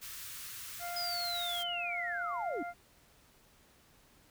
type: band-stop noise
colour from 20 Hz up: white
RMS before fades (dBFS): -45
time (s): 0.01-1.64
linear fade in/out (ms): 20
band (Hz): 140 to 1100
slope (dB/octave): 48
type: harmonic tone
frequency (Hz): 698.5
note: F5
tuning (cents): 0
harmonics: 1 / 2 / 3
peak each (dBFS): -39 / -45 / -49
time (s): 0.79-2.74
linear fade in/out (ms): 50
type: linear sweep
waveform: sine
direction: down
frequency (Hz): 5060 to 255.3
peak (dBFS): -35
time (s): 0.96-2.63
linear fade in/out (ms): 5
effects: pink hiss -64 dBFS RMS until 4.3 s